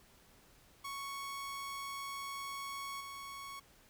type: tone with level steps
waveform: sawtooth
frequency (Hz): 1108.7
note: C#6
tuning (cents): 0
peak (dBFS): -37 / -41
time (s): 0.84-3.6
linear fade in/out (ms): 10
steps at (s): 3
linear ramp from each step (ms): 10
effects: pink hiss -64 dBFS RMS until 3.89 s